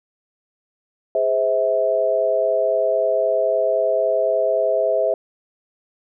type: chord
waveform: sine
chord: Ab augmented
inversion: none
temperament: just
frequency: 415.3 / 519.1 / 648.9 Hz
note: Ab4 / C5 / E5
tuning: 0 / -14 / -27 cents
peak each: -24 / -21 / -18 dBFS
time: 1.15-5.14 s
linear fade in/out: 2 ms
effects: none